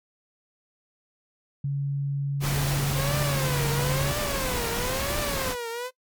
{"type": "tone", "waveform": "sine", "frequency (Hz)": 140.3, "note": "C#3", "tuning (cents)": 21, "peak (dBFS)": -24, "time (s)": [1.64, 4.12], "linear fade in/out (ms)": 5}
{"type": "noise", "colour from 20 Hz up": "pink", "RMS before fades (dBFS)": -29, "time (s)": [2.4, 5.56], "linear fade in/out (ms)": 50}
{"type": "tone with vibrato", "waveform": "sawtooth", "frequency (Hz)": 523.3, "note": "C5", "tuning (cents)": 0, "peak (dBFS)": -26, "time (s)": [2.94, 5.91], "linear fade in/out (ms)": 50, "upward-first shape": "triangle", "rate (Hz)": 1, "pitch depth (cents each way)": 240}
{"effects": ["noise-tail reverb RT60 0.1 s tail -20 dB re dry", "MP3 96 kbps"]}